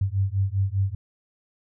sine beating tone pair, 95.1 / 100.1 Hz, F#2 / G2, +48 / +37 cents, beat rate 5 Hz, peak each -24 dBFS, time 0.01-0.95 s, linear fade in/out 5 ms, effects none

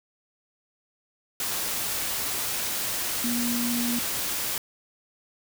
sine tone in noise, 239.1 Hz, A#3, 44 cents sharp, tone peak -26 dBFS, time 3.24-3.99 s, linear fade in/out 2 ms, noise white, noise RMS -29 dBFS, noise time 1.4-4.58 s, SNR 0 dB, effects none

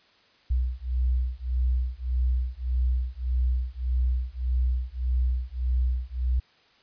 sine beating tone pair, 61.5 / 63.2 Hz, B1 / B1, -7 / +41 cents, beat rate 1.7 Hz, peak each -26 dBFS, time 0.5-6.4 s, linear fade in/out 10 ms, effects white hiss -60 dBFS RMS until 6.82 s + resampled to 11025 Hz

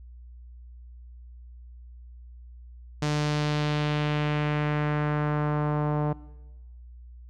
sawtooth tone with low-pass filter sweep, 149.2 Hz, D3, 28 cents sharp, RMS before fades -26 dBFS, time 3.02-6.13 s, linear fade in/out 5 ms, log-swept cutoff 6100 to 860 Hz, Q 1.4, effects noise-tail reverb RT60 1.0 s tail -20 dB re dry + added 60 Hz sine -43 dBFS peak until 7.29 s

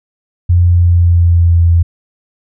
sine tone with pitch glide, 87.7 to 84.81 Hz, F2 to E2, +8 to +50 cents, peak -5 dBFS, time 0.49-1.83 s, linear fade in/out 10 ms, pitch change -58 cents, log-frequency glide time 0.64-1.62 s, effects none

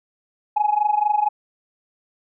sine tone with amplitude modulation, 839 Hz, G#5, 17 cents sharp, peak -12 dBFS, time 0.56-1.29 s, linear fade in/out 10 ms, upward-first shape sine, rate 24.2 Hz, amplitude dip 85%, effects tanh soft clip ceiling -9 dBFS

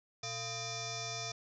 sine tone with frequency modulation, 2960 Hz, F#7, in tune, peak -37 dBFS, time 0.23-1.32 s, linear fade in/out 5 ms, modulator 568 Hz, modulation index 5.6, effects none

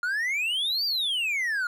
triangle exponential two-way sweep, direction up then down, 1396.9 to 4800 to 1396.9 Hz, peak -23 dBFS, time 0.03-1.67 s, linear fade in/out 2 ms, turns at 0.85 s, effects none

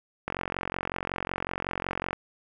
click train, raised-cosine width 0.5 ms, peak -14 dBFS, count 85, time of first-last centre 0.28-2.13 s, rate 45.4 Hz, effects none

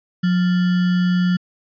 sine tone with sample-and-hold, 180 Hz, F#3, 47 cents flat, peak -14 dBFS, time 0.23-1.37 s, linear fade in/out 10 ms, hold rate 1575 Hz, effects resampled to 11025 Hz

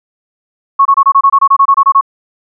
sine tone bursts, 1102 Hz, C#6, 11 cents flat, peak -3 dBFS, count 14, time 0.79-2.011 s, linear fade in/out 10 ms, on 64 ms, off 25 ms, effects none

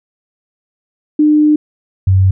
sine tone pair in turn, 301.7 / 95.03 Hz, D4 / F#2, +47 / +47 cents, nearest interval octave + minor sixth, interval 2000 cents, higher first, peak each -6 dBFS, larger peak neither, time 1.19-1.56 / 2.07-2.31 s, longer first, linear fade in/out 5 ms, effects none

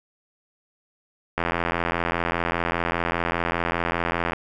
click train, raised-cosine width 0.5 ms, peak -8 dBFS, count 252, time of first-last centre 1.38-4.333 s, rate 85 Hz, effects none

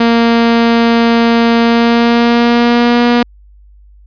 sawtooth tone with pitch glide, 232.3 to 240.1 Hz, A#3 to B3, -6 to -49 cents, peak -3 dBFS, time 0-3.23 s, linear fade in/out 5 ms, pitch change +57 cents, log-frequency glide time 1.6-3.05 s, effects added 50 Hz sine -38 dBFS peak until 4.06 s + resampled to 11025 Hz

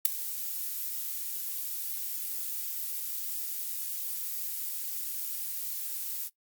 violet noise with ADSR envelope, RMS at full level -17 dBFS, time 0.05-6.3 s, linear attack 4 ms, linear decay 9 ms, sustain -18 dB, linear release 44 ms, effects noise-tail reverb RT60 0.1 s tail -17 dB re dry + Opus 48 kbps

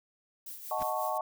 violet noise with tremolo, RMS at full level -42 dBFS, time 0.46-1.18 s, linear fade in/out 5 ms, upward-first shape sine, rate 5.6 Hz, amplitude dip 50%
sine chord, D# half-diminished seventh, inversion none, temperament equal with one note detuned, 622.3 / 733.6 / 880 / 1108.7 Hz, D#5 / F#5 / A5 / C#6, 0 / -15 / 0 / 0 cents, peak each -35 dBFS, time 0.71-1.21 s, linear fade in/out 2 ms
pink noise with exponential growth, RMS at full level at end -37 dBFS, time 0.73-0.83 s, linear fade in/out 5 ms, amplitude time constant 20 ms
effects none

